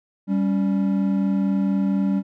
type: tone pair together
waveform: triangle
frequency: 196 / 280.2 Hz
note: G3 / C#4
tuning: 0 / +19 cents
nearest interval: tritone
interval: 619 cents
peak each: -17 / -23 dBFS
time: 0.27-2.23 s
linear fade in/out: 50 ms
effects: none